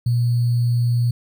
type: tone with sample-and-hold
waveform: sine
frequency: 120 Hz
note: B2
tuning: 49 cents flat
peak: -15 dBFS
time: 0.06-1.11 s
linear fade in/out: 5 ms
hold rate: 4410 Hz
effects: none